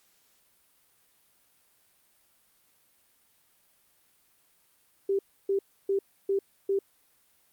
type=tone bursts; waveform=sine; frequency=393.2 Hz; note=G4; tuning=5 cents sharp; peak=-23 dBFS; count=5; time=5.09-6.79 s; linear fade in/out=5 ms; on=100 ms; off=300 ms; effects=white hiss -66 dBFS RMS until 7.52 s + Opus 48 kbps